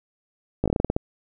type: slowing click train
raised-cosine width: 2 ms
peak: -8 dBFS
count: 10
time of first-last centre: 0.64-0.964 s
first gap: 17 ms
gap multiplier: 1.18
effects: none